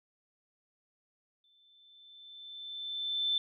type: tone with exponential growth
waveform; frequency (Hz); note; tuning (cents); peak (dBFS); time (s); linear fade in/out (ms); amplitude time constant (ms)
sine; 3535; A7; +7; -26; 1.44-3.38; 2; 420
effects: none